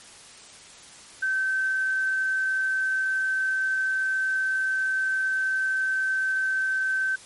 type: tone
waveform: sine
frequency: 1543 Hz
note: G6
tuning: 28 cents flat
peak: -22 dBFS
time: 1.22-7.16 s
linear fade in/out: 10 ms
effects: white hiss -47 dBFS RMS until 7.25 s + MP3 48 kbps